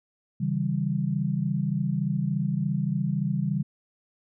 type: chord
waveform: sine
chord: C# diminished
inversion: none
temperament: equal with one note detuned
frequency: 138.59 / 161.98 / 196 Hz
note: C#3 / E3 / G3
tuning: 0 / -30 / 0 cents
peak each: -28 dBFS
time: 0.4-3.63 s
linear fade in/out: 10 ms
effects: none